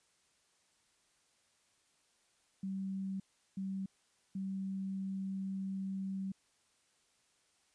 sine tone bursts at uneven times, 192.5 Hz, G3, 31 cents flat, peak -36 dBFS, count 3, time 2.63-3.2 / 3.57-3.86 / 4.35-6.32 s, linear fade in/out 5 ms, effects white hiss -73 dBFS RMS until 7.74 s + resampled to 22050 Hz

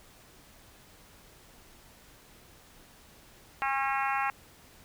harmonic tone, 271.5 Hz, C#4, 36 cents flat, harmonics 3 / 4 / 5 / 6 / 7 / 8 / 9 / 10, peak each -31 / -33 / -35 / -37 / -38 / -39 / -40 / -41 dBFS, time 3.62-4.3 s, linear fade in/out 0 ms, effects pink hiss -56 dBFS RMS until 4.84 s

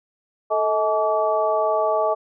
sine tone cluster, 438.4 / 638 / 856 / 1149 Hz, A4 / D#5 / A5 / D6, -6 / +43 / -48 / -38 cents, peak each -25 / -20 / -25 / -25 dBFS, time 0.5-2.15 s, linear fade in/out 20 ms, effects none

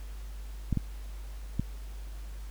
clicks, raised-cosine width 5 ms, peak -15 dBFS, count 3, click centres 0.727 / 0.773 / 1.596 s, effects added 50 Hz sine -38 dBFS peak until 2.5 s + pink hiss -55 dBFS RMS until 2.5 s

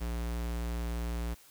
square tone, 58.5 Hz, A#1, 7 cents sharp, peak -33 dBFS, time 0-1.35 s, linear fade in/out 20 ms, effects white hiss -58 dBFS RMS until 1.5 s

